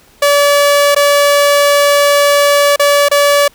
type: tone with dropouts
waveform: sawtooth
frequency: 574 Hz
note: D5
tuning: 40 cents flat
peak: -3 dBFS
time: 0.22-3.48 s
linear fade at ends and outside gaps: 5 ms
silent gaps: 0.948-0.962 / 2.761-2.795 / 3.086-3.113 s
effects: pink hiss -46 dBFS RMS until 3.54 s